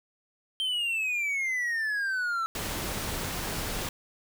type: exponential sweep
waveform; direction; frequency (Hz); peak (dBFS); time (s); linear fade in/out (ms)
triangle; down; 3146 to 1319; -25; 0.6-2.46; 0
type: noise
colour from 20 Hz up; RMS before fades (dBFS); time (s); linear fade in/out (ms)
pink; -33; 2.55-3.89; 2
effects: none